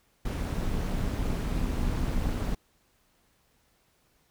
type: noise with amplitude modulation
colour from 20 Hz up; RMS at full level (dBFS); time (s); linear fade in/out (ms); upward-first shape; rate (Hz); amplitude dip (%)
brown; -26; 0.25-2.55; 5; sine; 212; 65
effects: pink hiss -68 dBFS RMS until 4.3 s